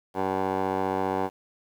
15% pulse tone with band-pass filter, 95 Hz, F#2, 46 cents sharp, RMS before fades -27 dBFS, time 0.14-1.3 s, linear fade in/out 50 ms, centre 670 Hz, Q 3.7, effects 9-bit

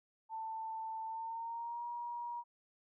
sine tone with pitch glide, 889 to 952.8 Hz, A5 to A#5, +18 to +38 cents, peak -39 dBFS, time 0.29-2.44 s, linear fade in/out 50 ms, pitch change +120 cents, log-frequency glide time 1.06-1.85 s, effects none

